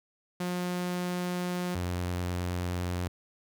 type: tone pair in turn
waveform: sawtooth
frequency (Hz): 178.7 / 89.02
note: F3 / F2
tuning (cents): +40 / +34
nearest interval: octave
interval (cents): 1206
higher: first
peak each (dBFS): -26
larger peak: neither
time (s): 0.4-1.75 / 1.75-3.08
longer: first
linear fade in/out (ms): 5
effects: none